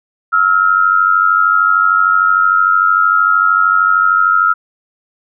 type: tone pair together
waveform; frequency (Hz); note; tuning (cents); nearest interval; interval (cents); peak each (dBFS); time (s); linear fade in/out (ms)
sine; 1303.7 / 1396.9; E6 / F6; -20 / 0; minor second; 120; -11; 0.32-4.54; 20
effects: none